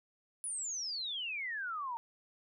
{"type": "exponential sweep", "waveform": "sine", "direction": "down", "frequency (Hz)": [10180, 904], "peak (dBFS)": -36, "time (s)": [0.44, 1.97], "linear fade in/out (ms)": 0, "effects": []}